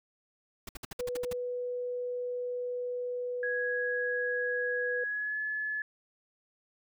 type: noise bursts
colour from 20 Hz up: pink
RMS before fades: -40 dBFS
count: 9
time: 0.67-1.331 s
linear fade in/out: 5 ms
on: 21 ms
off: 59 ms
type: tone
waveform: sine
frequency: 492.9 Hz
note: B4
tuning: 3 cents flat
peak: -32 dBFS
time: 0.99-5.04 s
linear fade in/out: 5 ms
type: tone with pitch glide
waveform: sine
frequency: 1661.2 to 1715.8 Hz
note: G#6 to A6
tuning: 0 to -44 cents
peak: -31 dBFS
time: 3.43-5.82 s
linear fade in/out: 2 ms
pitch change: +56 cents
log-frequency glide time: 5.02-5.38 s
effects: none